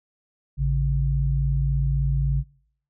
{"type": "tone pair together", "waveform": "sine", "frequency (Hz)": [55, 138.59], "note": ["A1", "C#3"], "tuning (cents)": [0, 0], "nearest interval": "octave + major third", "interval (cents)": 1600, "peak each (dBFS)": -22, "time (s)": [0.57, 2.44], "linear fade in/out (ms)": 50, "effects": ["noise-tail reverb RT60 0.7 s tail -26 dB re dry"]}